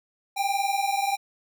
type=tone pair together; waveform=square; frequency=784 / 804.6 Hz; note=G5 / G5; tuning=0 / +45 cents; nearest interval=unison; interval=45 cents; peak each=-27 dBFS; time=0.36-1.17 s; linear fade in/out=20 ms; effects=none